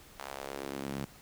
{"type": "tone with high-pass filter sweep", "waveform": "sawtooth", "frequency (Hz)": 68.8, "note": "C#2", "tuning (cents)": -12, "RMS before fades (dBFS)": -40, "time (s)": [0.19, 1.05], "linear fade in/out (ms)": 0, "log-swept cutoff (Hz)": [860, 160], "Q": 1.5, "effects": ["pink hiss -55 dBFS RMS until 1.21 s"]}